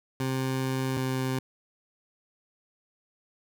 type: tone pair in turn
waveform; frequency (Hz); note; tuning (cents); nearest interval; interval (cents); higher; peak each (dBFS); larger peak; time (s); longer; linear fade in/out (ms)
20% pulse; 131.6 / 130.62; C3 / C3; +10 / -3; unison; 13; first; -22; neither; 0.2-0.97 / 0.97-1.39; first; 2
effects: none